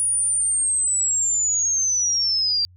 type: linear sweep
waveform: sine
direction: down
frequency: 9740 to 4675 Hz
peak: -18 dBFS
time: 0-2.65 s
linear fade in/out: 0 ms
effects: added 90 Hz sine -47 dBFS peak until 2.76 s